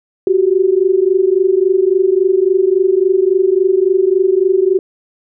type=tone pair together; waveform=sine; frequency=365.9 / 389.5 Hz; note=F#4 / G4; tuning=-19 / -11 cents; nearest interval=minor second; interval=108 cents; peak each=-12 dBFS; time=0.27-4.79 s; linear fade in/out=2 ms; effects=none